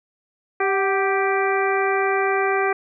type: harmonic tone with a mistuned harmonic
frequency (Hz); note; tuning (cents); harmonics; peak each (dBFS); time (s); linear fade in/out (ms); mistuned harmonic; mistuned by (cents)
392; G4; 0; 1 / 2 / 3 / 4 / 5 / 6; -21 / -24 / -26 / -27 / -28 / -29; 0.6-2.73; 5; 2; -53
effects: none

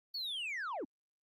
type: linear sweep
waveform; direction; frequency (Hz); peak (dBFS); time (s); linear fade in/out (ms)
sine; down; 4538 to 220; -34; 0.14-0.85; 10
effects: tanh soft clip ceiling -36 dBFS + Opus 24 kbps

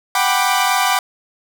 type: chord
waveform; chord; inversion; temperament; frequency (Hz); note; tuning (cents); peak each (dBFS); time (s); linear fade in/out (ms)
sawtooth; G major seventh; third; equal with one note detuned; 740 / 784 / 987.8 / 1180.8; F#5 / G5 / B5 / D6; 0 / 0 / 0 / +9; -16; 0.15-0.99; 2
effects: none

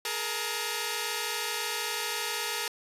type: tone cluster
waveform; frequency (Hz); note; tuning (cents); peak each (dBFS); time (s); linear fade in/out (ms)
5% pulse; 421.7 / 471.9 / 911; G#4 / A#4 / A#5; +26 / +21 / -40; -23; 0.05-2.68; 2
effects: resampled to 32000 Hz

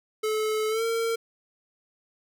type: tone with pitch glide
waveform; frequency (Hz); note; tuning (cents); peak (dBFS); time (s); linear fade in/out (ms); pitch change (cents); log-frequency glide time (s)
square; 432.6 to 457; A4 to A#4; -29 to -34; -25; 0.23-1.16; 10; +95; 0.69-0.83
effects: none

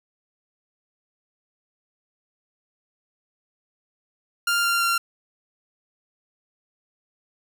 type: tone with pitch steps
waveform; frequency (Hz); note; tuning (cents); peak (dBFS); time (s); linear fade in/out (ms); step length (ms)
sawtooth; 1396.9 / 1387.3 / 1377.7; F6 / F6 / F6; 0 / -12 / -24; -16; 4.47-4.98; 5; 170
effects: none

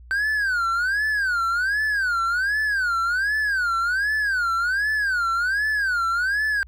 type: tone with vibrato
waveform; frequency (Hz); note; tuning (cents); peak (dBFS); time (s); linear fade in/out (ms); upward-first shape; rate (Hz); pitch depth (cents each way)
triangle; 1532; G6; -40; -18; 0.11-6.63; 0; sine; 1.3; 220
effects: added 60 Hz sine -42 dBFS peak until 6.67 s

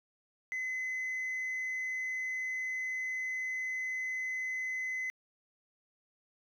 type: tone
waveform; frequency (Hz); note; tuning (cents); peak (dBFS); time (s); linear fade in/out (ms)
sine; 2034; C7; -50; -31; 0.52-5.1; 0
effects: tanh soft clip ceiling -32 dBFS + 11-bit

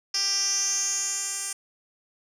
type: tone with band-pass filter sweep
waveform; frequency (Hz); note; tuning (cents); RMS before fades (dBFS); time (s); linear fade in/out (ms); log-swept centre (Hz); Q
10% pulse; 394.5; G4; +11; -27; 0.14-1.53; 5; 5200 to 8100; 7.3
effects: none

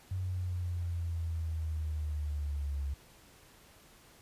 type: exponential sweep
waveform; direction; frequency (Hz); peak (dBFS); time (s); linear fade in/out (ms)
sine; down; 93.6 to 69.1; -32; 0.11-2.94; 5
effects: pink hiss -59 dBFS RMS until 4.21 s + resampled to 32000 Hz

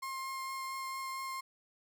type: tone with vibrato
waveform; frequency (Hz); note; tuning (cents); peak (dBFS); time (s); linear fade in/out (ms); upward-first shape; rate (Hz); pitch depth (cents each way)
35% pulse; 1064; C6; +29; -36; 0.02-1.41; 10; triangle; 4.4; 11
effects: none

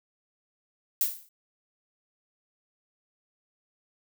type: noise with exponential decay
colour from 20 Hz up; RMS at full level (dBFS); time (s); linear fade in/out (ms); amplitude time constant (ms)
violet; -22; 1.01-1.29; 1; 59
effects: none

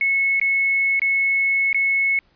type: tone with dropouts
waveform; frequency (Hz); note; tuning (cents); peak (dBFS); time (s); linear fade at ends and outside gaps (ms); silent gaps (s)
sine; 2194; C#7; -18; -16; 0.01-2.19; 1; 0.398-0.414 / 0.995-1.018 / 1.729-1.745
effects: pink hiss -61 dBFS RMS until 2.35 s + resampled to 11025 Hz

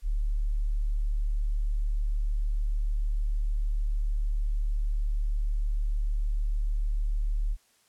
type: tone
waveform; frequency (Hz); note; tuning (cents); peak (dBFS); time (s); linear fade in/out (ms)
sine; 36.71; D1; 0; -24; 0.02-7.57; 50
effects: white hiss -65 dBFS RMS until 7.88 s + low-pass 11000 Hz 12 dB/octave

